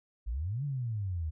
sine exponential two-way sweep, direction up then down, 49.97 to 147.8 to 75.3 Hz, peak -31 dBFS, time 0.26-1.31 s, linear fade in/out 20 ms, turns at 0.64 s, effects none

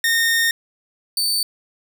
sawtooth tone pair in turn, 1837 / 4549 Hz, A#6 / C#8, -26 / +44 cents, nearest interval octave + major third, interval 1570 cents, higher second, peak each -12 / -15 dBFS, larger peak first, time 0.04-0.51 / 1.17-1.43 s, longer first, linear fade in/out 2 ms, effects none

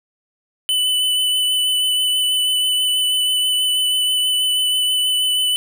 square tone with vibrato, 3000 Hz, F#7, 23 cents sharp, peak -16 dBFS, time 0.69-5.56 s, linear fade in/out 0 ms, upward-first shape sine, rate 6.2 Hz, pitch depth 14 cents each way, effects none

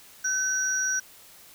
sine tone pair together, 1528 / 5777 Hz, G6 / F#8, -45 / -42 cents, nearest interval octave + major seventh, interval 2303 cents, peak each -27 / -26 dBFS, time 0.24-1 s, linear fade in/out 10 ms, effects white hiss -51 dBFS RMS until 1.54 s

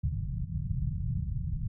white low-pass noise, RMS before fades -32 dBFS, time 0.03-1.68 s, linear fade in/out 10 ms, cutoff 160 Hz, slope 48 dB/octave, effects none

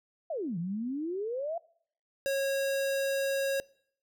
sine exponential two-way sweep, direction down then up, 699 to 162.4 to 699 Hz, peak -31 dBFS, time 0.3-1.58 s, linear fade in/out 5 ms, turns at 0.58 s
square tone, 547 Hz, C#5, 23 cents flat, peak -28 dBFS, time 2.26-3.6 s, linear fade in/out 0 ms
effects noise-tail reverb RT60 0.6 s tail -23 dB re dry

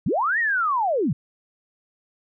sine linear two-way sweep, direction up then down, 110.5 to 1923 to 110.5 Hz, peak -19 dBFS, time 0.06-1.13 s, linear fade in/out 5 ms, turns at 0.39 s, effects none

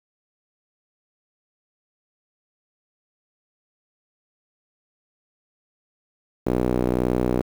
sawtooth tone with band-pass filter, 61.74 Hz, B1, in tune, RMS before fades -22 dBFS, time 6.46-7.42 s, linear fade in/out 10 ms, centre 370 Hz, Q 1.4, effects 7-bit

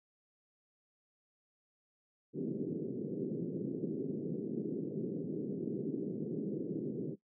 white band-pass noise, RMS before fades -38 dBFS, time 2.33-7.16 s, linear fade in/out 50 ms, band 140 to 420 Hz, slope 48 dB/octave, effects noise-tail reverb RT60 0.1 s tail -17 dB re dry

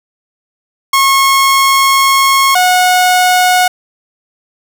sawtooth tone pair in turn, 1088 / 729.8 Hz, C#6 / F#5, -33 / -24 cents, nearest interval perfect fifth, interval 691 cents, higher first, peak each -3 dBFS, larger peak neither, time 0.93-2.55 / 2.55-3.68 s, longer first, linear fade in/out 5 ms, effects none

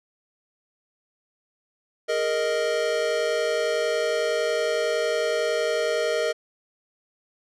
square chord, Ab suspended second, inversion none, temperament equal, 415.3 / 466.2 / 622.3 Hz, Ab4 / Bb4 / Eb5, 0 / 0 / 0 cents, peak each -32 / -26 / -26 dBFS, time 2.08-6.33 s, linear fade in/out 20 ms, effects low-pass 7000 Hz 12 dB/octave

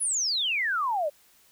sine exponential sweep, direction down, 10650 to 559 Hz, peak -24 dBFS, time 0-1.1 s, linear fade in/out 20 ms, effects white hiss -60 dBFS RMS until 1.51 s

